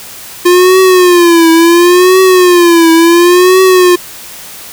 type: tone with vibrato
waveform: square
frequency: 351.2 Hz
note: F4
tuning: 10 cents sharp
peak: -3 dBFS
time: 0.45-3.96 s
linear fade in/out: 10 ms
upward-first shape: triangle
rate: 0.71 Hz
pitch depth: 130 cents each way
effects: white hiss -28 dBFS RMS until 4.72 s